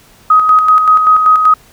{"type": "tone with tremolo", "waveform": "sine", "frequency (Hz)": 1259, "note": "D#6", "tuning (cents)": 20, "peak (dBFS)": -3, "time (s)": [0.3, 1.54], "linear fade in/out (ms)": 5, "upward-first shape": "square", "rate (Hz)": 5.2, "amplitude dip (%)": 45, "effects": ["pink hiss -44 dBFS RMS until 1.72 s"]}